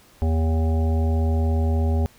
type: harmonic tone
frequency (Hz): 80.3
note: E2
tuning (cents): -45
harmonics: 1 / 3 / 5 / 7 / 9 / 10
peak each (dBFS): -18 / -28 / -32 / -35 / -37 / -38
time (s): 0.22-2.06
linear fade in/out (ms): 0
effects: pink hiss -53 dBFS RMS until 2.18 s